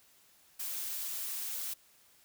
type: noise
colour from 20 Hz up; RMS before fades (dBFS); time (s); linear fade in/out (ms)
blue; -38; 0.59-1.74; 10
effects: white hiss -64 dBFS RMS until 2.24 s